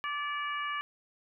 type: harmonic tone with a mistuned harmonic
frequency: 578 Hz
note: D5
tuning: 28 cents flat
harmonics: 2 / 3 / 4 / 5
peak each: -34 / -38 / -40 / -42 dBFS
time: 0.04-0.81 s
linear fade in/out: 0 ms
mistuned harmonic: 2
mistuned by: +19 cents
effects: none

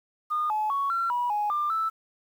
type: tone with pitch steps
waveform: sine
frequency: 1221 / 856 / 1114 / 1362 / 971 / 834 / 1193 / 1318 Hz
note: D#6 / A5 / C#6 / F6 / B5 / G#5 / D6 / E6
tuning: -33 / -48 / +8 / -44 / -30 / +7 / +27 / -1 cents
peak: -23 dBFS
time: 0.3-1.9 s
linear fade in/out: 20 ms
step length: 200 ms
effects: tanh soft clip ceiling -19 dBFS + 9-bit

